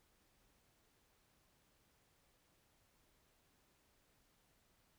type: silence
effects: pink hiss -75 dBFS RMS until 4.98 s